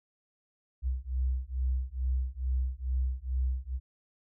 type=beating tone pair; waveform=sine; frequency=62.9 / 65.2 Hz; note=B1 / C2; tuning=+32 / -5 cents; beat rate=2.3 Hz; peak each=-31 dBFS; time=0.82-3.8 s; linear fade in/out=50 ms; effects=none